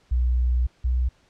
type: tone pair in turn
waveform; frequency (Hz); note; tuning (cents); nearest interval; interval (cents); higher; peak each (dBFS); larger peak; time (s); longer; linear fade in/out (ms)
sine; 61.4 / 62.26; B1 / B1; -9 / +15; unison; 24; second; -18 / -19; first; 0.11-0.67 / 0.84-1.09; first; 10
effects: pink hiss -61 dBFS RMS until 1.29 s + low-pass 6000 Hz 12 dB/octave